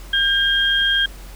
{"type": "tone pair together", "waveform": "sine", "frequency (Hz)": [1602, 3224], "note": ["G6", "G7"], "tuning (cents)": [37, 48], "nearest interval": "octave", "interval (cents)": 1211, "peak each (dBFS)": [-18, -17], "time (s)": [0.13, 1.06], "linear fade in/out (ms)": 5, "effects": ["added 46 Hz sine -34 dBFS peak until 1.35 s", "pink hiss -43 dBFS RMS until 1.35 s"]}